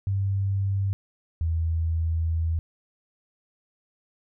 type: tone pair in turn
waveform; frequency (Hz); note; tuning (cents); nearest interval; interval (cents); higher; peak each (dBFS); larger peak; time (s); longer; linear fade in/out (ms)
sine; 98 / 81.79; G2 / E2; 0 / -13; minor third; 313; first; -22; neither; 0.07-0.93 / 1.41-2.59; second; 0
effects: none

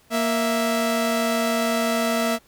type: tone pair together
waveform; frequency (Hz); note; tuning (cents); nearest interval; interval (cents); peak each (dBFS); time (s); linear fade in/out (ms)
sawtooth; 233.1 / 659.3; A#3 / E5; 0 / 0; octave + tritone; 1800; -19; 0.1-2.39; 50
effects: pink hiss -57 dBFS RMS until 2.47 s

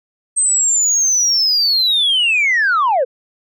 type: linear sweep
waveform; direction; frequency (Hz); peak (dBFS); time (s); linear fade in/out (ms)
sine; down; 8350 to 466.8; -10; 0.36-3.05; 20
effects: tanh soft clip ceiling -9 dBFS

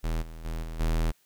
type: tone with level steps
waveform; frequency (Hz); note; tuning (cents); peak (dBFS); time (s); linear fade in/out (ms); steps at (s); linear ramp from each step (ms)
square; 40.48; E1; -31; -27 / -40 / -31 / -35 / -24; 0.03-1.12; 20; 0.21 / 0.44 / 0.62 / 0.79; 20
effects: white hiss -66 dBFS RMS until 1.25 s

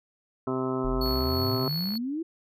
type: harmonic tone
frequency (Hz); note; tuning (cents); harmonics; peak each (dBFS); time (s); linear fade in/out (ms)
130; C3; -11; 1 / 2 / 3 / 4 / 5 / 6 / 7 / 8 / 9 / 10; -36 / -30 / -30 / -42 / -37 / -44 / -44 / -38 / -46 / -38; 0.47-1.68; 2
type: exponential sweep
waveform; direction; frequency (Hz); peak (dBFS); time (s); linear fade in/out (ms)
sine; up; 37.41 to 341; -28; 0.84-2.23; 10
type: tone with tremolo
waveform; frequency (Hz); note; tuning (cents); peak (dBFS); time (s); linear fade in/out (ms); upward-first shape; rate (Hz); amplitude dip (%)
square; 4388; C#8; -18; -30; 1.01-1.98; 5; triangle; 3; 30
type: click train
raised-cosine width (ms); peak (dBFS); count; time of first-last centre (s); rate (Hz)
0.5; -31; 56; 1.06-1.954; 61.5
effects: none

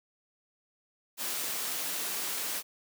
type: high-pass noise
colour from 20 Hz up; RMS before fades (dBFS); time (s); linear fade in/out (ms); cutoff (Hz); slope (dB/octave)
white; -34; 1.17-2.63; 50; 210; 12
effects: none

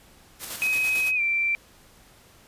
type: noise with tremolo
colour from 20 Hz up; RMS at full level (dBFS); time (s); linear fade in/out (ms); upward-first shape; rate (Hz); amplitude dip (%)
white; -33; 0.39-1.12; 50; square; 8.9; 40
type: tone with pitch glide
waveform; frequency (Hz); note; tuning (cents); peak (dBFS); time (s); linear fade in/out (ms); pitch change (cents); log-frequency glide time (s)
sine; 2532 to 2349; D#7 to D7; +30 to 0; -21; 0.62-1.55; 0; -130; 1.15-1.21
effects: pink hiss -54 dBFS RMS until 2.47 s + resampled to 32000 Hz

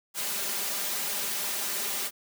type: noise with comb filter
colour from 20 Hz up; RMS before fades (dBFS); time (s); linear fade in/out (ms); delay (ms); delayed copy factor
white; -31; 0.14-2.11; 50; 5; +0.6
effects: high-pass 200 Hz 12 dB/octave

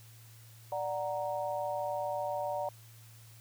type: chord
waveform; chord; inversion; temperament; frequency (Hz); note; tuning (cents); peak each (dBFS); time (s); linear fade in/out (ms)
sine; D augmented; none; equal; 587.3 / 740 / 932.3; D5 / F#5 / A#5; 0 / 0 / 0; -35 / -37 / -38; 0.72-2.69; 2
effects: added 113 Hz sine -53 dBFS peak until 3.4 s + white hiss -59 dBFS RMS until 3.4 s

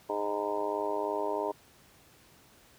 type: harmonic tone with a mistuned harmonic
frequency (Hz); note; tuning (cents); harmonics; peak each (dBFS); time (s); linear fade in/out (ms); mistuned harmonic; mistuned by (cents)
103; G#2; -14; 3 / 4 / 5 / 6 / 7 / 8 / 9 / 10; -40 / -34 / -41 / -35 / -44 / -42 / -35 / -43; 0.09-1.52; 10; 10; -34
effects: pink hiss -59 dBFS RMS until 2.78 s + high-pass 60 Hz 12 dB/octave

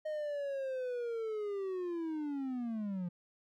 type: linear sweep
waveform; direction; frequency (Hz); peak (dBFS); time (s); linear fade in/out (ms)
triangle; down; 622.3 to 171.6; -33; 0.05-3.09; 10
effects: none

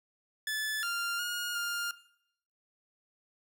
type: tone with pitch steps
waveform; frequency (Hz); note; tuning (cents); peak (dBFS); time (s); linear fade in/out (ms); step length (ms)
sawtooth; 1735 / 1394 / 1432 / 1406; A6 / F6 / F6 / F6; -25 / -4 / +43 / +11; -28; 0.47-1.91; 2; 360
effects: noise-tail reverb RT60 0.7 s tail -18 dB re dry

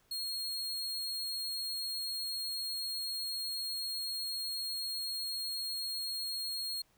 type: tone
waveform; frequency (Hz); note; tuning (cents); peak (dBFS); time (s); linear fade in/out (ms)
40% pulse; 4273; C8; +36; -34; 0.11-6.82; 5
effects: pink hiss -70 dBFS RMS until 6.97 s

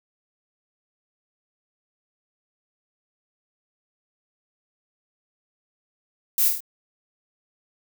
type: noise with echo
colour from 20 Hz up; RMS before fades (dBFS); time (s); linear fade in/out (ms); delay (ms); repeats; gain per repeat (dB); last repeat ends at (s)
violet; -21; 6.38-6.48; 2; 25; 5; -3; 6.605
effects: none

